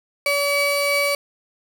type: tone pair together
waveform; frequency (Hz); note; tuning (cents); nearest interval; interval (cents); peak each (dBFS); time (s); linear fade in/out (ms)
35% pulse; 570.3 / 2284; C#5 / D7; +49 / -49; 2 octaves; 2402; -19; 0.26-1.15; 2
effects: none